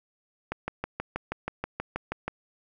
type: click train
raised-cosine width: 0.5 ms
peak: -15 dBFS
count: 12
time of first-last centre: 0.52-2.28 s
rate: 6.25 Hz
effects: none